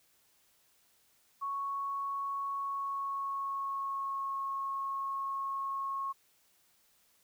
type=tone with pitch glide; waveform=sine; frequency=1108.7 to 1092.2 Hz; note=C#6 to C#6; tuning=0 to -26 cents; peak=-33 dBFS; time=1.41-6.13 s; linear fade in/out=20 ms; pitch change=-26 cents; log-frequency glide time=2.54-4.37 s; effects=white hiss -69 dBFS RMS until 7.23 s